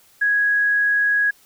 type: tone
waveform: sine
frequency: 1661.2 Hz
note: G#6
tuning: in tune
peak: -15 dBFS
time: 0.21-1.31 s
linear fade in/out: 10 ms
effects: white hiss -54 dBFS RMS until 1.45 s